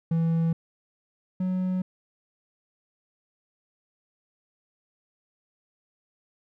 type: tone pair in turn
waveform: triangle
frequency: 164.81 / 184.64 Hz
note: E3 / F#3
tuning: 0 / -3 cents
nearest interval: major second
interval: 197 cents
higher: second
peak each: -19 / -22 dBFS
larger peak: first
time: 0.11-0.53 / 1.4-1.82 s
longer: neither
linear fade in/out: 5 ms
effects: none